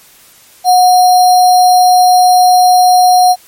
sine tone with sample-and-hold, 730 Hz, F#5, 24 cents flat, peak -3 dBFS, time 0.64-3.36 s, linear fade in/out 50 ms, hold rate 4900 Hz, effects white hiss -42 dBFS RMS until 3.47 s + MP3 64 kbps

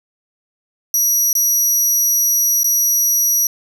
25% pulse tone with dropouts, 5800 Hz, F#8, 35 cents flat, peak -8 dBFS, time 0.94-3.47 s, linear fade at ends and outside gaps 2 ms, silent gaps 1.33-1.352 / 2.633-2.643 s, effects none

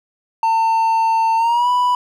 triangle tone with pitch glide, 900 to 987.1 Hz, A5 to B5, +39 to -1 cents, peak -11 dBFS, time 0.43-1.95 s, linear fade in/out 2 ms, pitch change +160 cents, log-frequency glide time 1.36-1.69 s, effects none

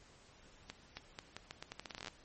accelerating click train, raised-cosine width 0.2 ms, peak -26 dBFS, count 18, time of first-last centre 0.7-2.082 s, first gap 270 ms, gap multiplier 0.81, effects pink hiss -62 dBFS RMS until 2.24 s + MP3 32 kbps

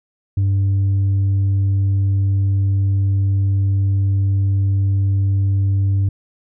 sine tone with tanh clipping, 98 Hz, G2, in tune, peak -14 dBFS, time 0.37-6.09 s, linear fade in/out 5 ms, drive 2 dB, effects none

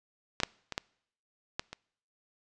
clicks, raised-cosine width 0.2 ms, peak -12 / -6 / -19 / -13 / -14 / -23 dBFS, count 6, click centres 0.402 / 0.434 / 0.723 / 0.779 / 1.595 / 1.73 s, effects noise-tail reverb RT60 0.7 s tail -26 dB re dry + resampled to 22050 Hz

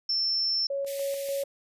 sine tone, 5360 Hz, E8, 28 cents sharp, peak -24 dBFS, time 0.09-0.67 s, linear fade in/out 5 ms
sine tone with tremolo, 555 Hz, C#5, 2 cents sharp, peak -27 dBFS, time 0.7-1.44 s, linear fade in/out 5 ms, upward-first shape square, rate 3.4 Hz, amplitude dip 35%
white high-pass noise, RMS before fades -40 dBFS, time 0.86-1.44 s, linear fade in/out 20 ms, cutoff 1800 Hz, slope 96 dB/octave
effects resampled to 32000 Hz

